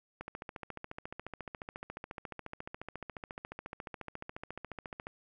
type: click train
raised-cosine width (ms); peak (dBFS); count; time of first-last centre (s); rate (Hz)
0.5; -26; 70; 0.21-5.069; 14.2
effects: none